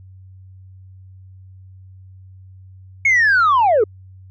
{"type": "linear sweep", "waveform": "sine", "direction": "down", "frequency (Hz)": [2217, 392], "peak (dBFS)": -9, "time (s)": [3.05, 3.84], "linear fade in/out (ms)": 5, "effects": ["tanh soft clip ceiling -9 dBFS", "added 94 Hz sine -39 dBFS peak until 4.3 s"]}